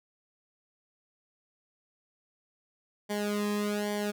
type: tone with flanger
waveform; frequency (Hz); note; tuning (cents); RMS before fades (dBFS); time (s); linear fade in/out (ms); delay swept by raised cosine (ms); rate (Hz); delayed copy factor
sawtooth; 207.1; G#3; -5; -31; 3.09-4.12; 20; 0.76 to 1.39; 1.2; -0.95
effects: none